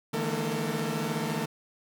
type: tone cluster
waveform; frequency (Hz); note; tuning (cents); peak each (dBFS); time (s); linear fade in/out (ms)
sawtooth; 150.2 / 164.6 / 214.2 / 233.5 / 450.2; D3 / E3 / A3 / A#3 / A4; +39 / -2 / -46 / +3 / +40; -31; 0.13-1.46; 10
effects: none